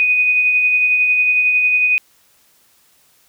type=tone with tremolo; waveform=sine; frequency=2489 Hz; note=D#7; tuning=in tune; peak=-10 dBFS; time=0-1.98 s; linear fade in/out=0 ms; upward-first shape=sine; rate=11 Hz; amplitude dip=30%; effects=white hiss -55 dBFS RMS until 3.28 s